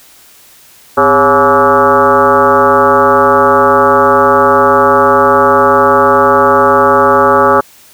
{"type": "tone with frequency modulation", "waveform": "sine", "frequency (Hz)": 852, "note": "G#5", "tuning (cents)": 44, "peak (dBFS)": -4, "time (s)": [0.97, 7.61], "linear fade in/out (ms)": 10, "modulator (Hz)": 149, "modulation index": 3.5, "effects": ["white hiss -41 dBFS RMS until 7.93 s"]}